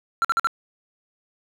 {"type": "tone bursts", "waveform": "triangle", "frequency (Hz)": 1362, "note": "F6", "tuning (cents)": -44, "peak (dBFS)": -15, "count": 4, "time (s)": [0.22, 0.471], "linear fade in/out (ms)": 0, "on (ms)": 26, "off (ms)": 49, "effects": []}